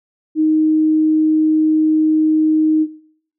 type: tone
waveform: sine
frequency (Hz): 311.9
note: D#4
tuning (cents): +4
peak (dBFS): -11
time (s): 0.35-2.87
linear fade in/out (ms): 50
effects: noise-tail reverb RT60 0.7 s tail -19 dB re dry